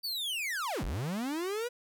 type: linear two-way sweep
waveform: 45% pulse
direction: down then up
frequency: 4666 to 32.7 to 496.3 Hz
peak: -32 dBFS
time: 0.03-1.69 s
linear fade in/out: 20 ms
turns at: 0.84 s
effects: none